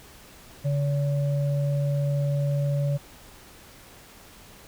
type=tone pair together; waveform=sine; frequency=142.1 / 569.3 Hz; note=C#3 / C#5; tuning=+43 / +46 cents; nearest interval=2 octaves; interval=2403 cents; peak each=-22 / -32 dBFS; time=0.64-2.98 s; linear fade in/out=20 ms; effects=pink hiss -49 dBFS RMS until 4.67 s